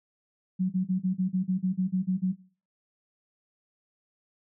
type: tone bursts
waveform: sine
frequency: 185 Hz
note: F#3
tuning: in tune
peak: -22 dBFS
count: 12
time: 0.59-2.328 s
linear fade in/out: 20 ms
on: 110 ms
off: 38 ms
effects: noise-tail reverb RT60 0.4 s tail -18 dB re dry